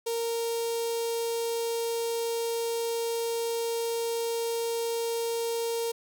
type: tone with notch filter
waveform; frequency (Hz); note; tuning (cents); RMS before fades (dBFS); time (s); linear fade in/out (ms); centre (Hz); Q
sawtooth; 462.9; A#4; -12; -30; 0.06-5.92; 10; 1600; 0.5
effects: none